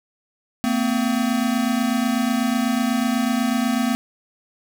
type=tone pair together; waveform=square; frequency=226.9 / 255 Hz; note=A#3 / C4; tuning=-47 / -44 cents; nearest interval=major second; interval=203 cents; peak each=-22 dBFS; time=0.64-3.95 s; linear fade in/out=0 ms; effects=9-bit